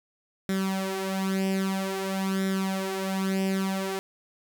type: tone with flanger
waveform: sawtooth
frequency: 191.9 Hz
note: G3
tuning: 37 cents flat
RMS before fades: -28 dBFS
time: 0.49-3.99 s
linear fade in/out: 0 ms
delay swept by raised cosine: 0.54 to 4.84 ms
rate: 0.51 Hz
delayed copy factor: +0.7
effects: none